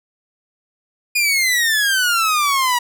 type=exponential sweep; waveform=sawtooth; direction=down; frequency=2460 to 956 Hz; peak=-11 dBFS; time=1.15-2.79 s; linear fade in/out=10 ms; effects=none